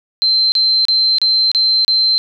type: tone bursts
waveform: sine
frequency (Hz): 4110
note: C8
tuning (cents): -32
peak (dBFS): -10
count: 6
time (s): 0.22-2.18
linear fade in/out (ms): 0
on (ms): 300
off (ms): 32
effects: none